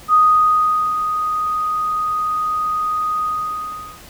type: tone with ADSR envelope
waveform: sine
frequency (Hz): 1244.5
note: D#6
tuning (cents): 0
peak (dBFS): -8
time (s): 0.08-4.01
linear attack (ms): 55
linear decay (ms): 800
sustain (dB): -9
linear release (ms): 780
effects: pink hiss -41 dBFS RMS until 4.09 s